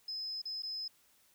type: tone with dropouts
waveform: sine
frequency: 5100 Hz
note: D#8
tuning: 42 cents sharp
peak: -37 dBFS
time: 0.08-0.88 s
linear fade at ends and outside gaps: 5 ms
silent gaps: 0.418-0.454 / 0.623-0.632 s
effects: white hiss -68 dBFS RMS until 1.34 s